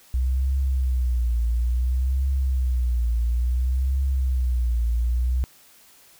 sine tone with vibrato, 62.4 Hz, B1, 19 cents sharp, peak -19 dBFS, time 0.14-5.44 s, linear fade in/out 0 ms, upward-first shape triangle, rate 0.58 Hz, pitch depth 140 cents each way, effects white hiss -53 dBFS RMS until 6.19 s

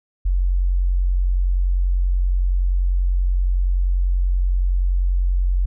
sine tone, 45.23 Hz, F#1, 39 cents flat, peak -15 dBFS, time 0.25-5.66 s, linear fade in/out 10 ms, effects none

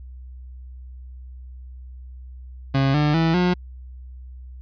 30% pulse tone with pitch steps, 135.9 / 149.06 / 163.49 / 179.32 Hz, C#3 / D3 / E3 / F3, -34 / +26 / -14 / +46 cents, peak -14 dBFS, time 2.74-3.54 s, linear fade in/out 10 ms, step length 200 ms, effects added 63 Hz sine -36 dBFS peak until 4.61 s + resampled to 11025 Hz

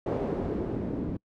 white noise with low-pass filter sweep, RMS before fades -31 dBFS, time 0.06-1.17 s, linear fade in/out 5 ms, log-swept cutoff 480 to 250 Hz, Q 1.8, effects noise-tail reverb RT60 0.1 s tail -26 dB re dry

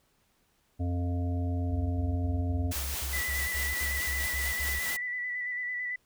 harmonic tone, 88.1 Hz, F2, 16 cents sharp, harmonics 1 / 3 / 5 / 7 / 8, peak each -28 / -35 / -46 / -45 / -45 dBFS, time 0.79-2.73 s, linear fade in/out 20 ms
sine tone bursts, 68 Hz, C#2, 33 cents flat, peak -33 dBFS, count 12, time 1.7-4.793 s, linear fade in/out 10 ms, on 200 ms, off 63 ms
white noise with tremolo, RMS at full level -34 dBFS, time 2.71-4.97 s, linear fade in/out 10 ms, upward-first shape triangle, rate 4.7 Hz, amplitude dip 35%
sine tone with vibrato, 1975.5 Hz, B6, in tune, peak -31 dBFS, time 3.13-5.96 s, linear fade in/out 5 ms, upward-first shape square, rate 9 Hz, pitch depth 21 cents each way
effects pink hiss -70 dBFS RMS until 6.05 s

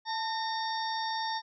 harmonic tone with a mistuned harmonic, 915 Hz, A#5, 32 cents flat, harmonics 1 / 2 / 4 / 5 / 6, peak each -32 / -39 / -40 / -43 / -40 dBFS, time 0.05-1.42 s, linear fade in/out 50 ms, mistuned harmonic 1, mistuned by -52 cents, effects none

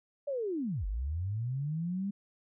sine linear two-way sweep, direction down then up, 587.3 to 44.43 to 203.7 Hz, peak -31 dBFS, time 0.27-2.11 s, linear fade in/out 10 ms, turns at 0.86 s, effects none

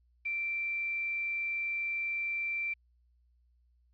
sine tone with quantisation, 2349 Hz, D7, in tune, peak -31 dBFS, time 0.25-2.74 s, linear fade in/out 10 ms, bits 9, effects added 60 Hz sine -65 dBFS peak until 3.93 s + resampled to 11025 Hz

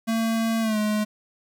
square tone with pitch glide, 225.9 to 212 Hz, A3 to G#3, +46 to +36 cents, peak -22 dBFS, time 0.07-1.05 s, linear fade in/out 20 ms, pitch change -110 cents, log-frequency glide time 0.61-0.78 s, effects 10-bit

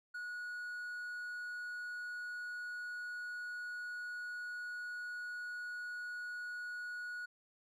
triangle tone, 1458 Hz, F#6, 26 cents flat, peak -39 dBFS, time 0.14-7.26 s, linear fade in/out 10 ms, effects none

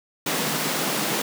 pink high-pass noise, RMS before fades -25 dBFS, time 0.26-1.22 s, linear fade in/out 5 ms, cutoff 150 Hz, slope 48 dB/octave, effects none

